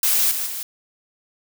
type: noise with level steps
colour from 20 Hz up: blue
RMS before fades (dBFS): -18 / -25 / -29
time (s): 0.03-0.63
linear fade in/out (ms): 2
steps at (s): 0.31 / 0.46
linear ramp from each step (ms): 5
effects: none